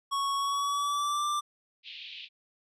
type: tone with pitch glide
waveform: square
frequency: 1108.7 to 1181.4 Hz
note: C#6 to D6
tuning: 0 to +10 cents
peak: -28 dBFS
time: 0.11-1.41 s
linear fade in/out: 20 ms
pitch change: +110 cents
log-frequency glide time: 0.36-1.26 s
type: band-pass noise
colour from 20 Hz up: pink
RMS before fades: -44 dBFS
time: 1.83-2.29 s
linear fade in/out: 50 ms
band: 2500 to 4000 Hz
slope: 48 dB/octave
effects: low-pass 10000 Hz 12 dB/octave